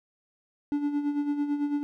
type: tone with tremolo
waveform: triangle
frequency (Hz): 290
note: D4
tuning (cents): -22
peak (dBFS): -21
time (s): 0.72-1.83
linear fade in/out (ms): 0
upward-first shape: sine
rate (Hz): 9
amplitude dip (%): 60
effects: none